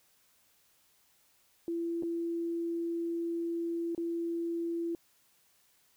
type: tone with dropouts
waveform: sine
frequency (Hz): 337.1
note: E4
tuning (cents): +39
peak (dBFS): -31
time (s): 1.68-4.95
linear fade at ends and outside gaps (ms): 1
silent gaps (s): 2.025-2.033 / 3.949-3.978
effects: white hiss -68 dBFS RMS until 5.96 s